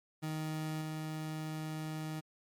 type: tone with level steps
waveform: 30% pulse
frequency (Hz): 156.1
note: D#3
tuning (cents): +6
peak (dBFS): -33 / -35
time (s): 0.22-2.21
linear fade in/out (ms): 20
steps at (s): 0.81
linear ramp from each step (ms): 10
effects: MP3 96 kbps